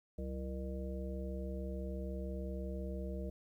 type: harmonic tone with a mistuned harmonic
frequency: 67 Hz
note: C2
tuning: 42 cents sharp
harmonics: 1 / 3 / 5 / 7 / 9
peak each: -40 / -44 / -49 / -48 / -49 dBFS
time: 0.18-3.3 s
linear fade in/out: 5 ms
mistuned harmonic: 3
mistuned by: -120 cents
effects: 12-bit